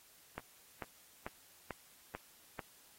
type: click train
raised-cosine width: 0.5 ms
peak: -26 dBFS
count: 6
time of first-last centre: 0.38-2.592 s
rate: 2.26 Hz
effects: white hiss -63 dBFS RMS until 2.98 s + AAC 48 kbps